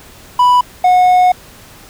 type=tone pair in turn; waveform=triangle; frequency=987.8 / 728.6 Hz; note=B5 / F#5; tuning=0 / -27 cents; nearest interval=perfect fourth; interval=527 cents; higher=first; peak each=-4 dBFS; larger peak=neither; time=0.39-0.61 / 0.84-1.32 s; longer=second; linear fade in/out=5 ms; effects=pink hiss -39 dBFS RMS until 1.89 s